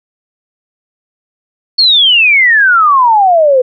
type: exponential sweep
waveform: sine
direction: down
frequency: 4435 to 493.9 Hz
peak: -4 dBFS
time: 1.78-3.62 s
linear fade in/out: 10 ms
effects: none